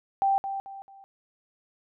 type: tone with echo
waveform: sine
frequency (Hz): 784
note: G5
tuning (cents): 0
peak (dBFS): -20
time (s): 0.22-0.38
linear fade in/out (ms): 0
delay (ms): 220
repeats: 3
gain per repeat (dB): -9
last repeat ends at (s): 1.04
effects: none